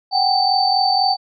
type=tone cluster; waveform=sine; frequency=754 / 798 / 4562 Hz; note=F#5 / G5 / C#8; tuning=+32 / +31 / +49 cents; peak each=-18 dBFS; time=0.11-1.17 s; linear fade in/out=50 ms; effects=none